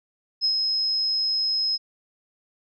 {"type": "tone with ADSR envelope", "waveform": "sine", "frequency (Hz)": 5130, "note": "E8", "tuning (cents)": -48, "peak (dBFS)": -18, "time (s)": [0.41, 1.78], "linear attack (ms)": 37, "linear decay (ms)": 83, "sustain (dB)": -3, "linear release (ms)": 30, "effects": []}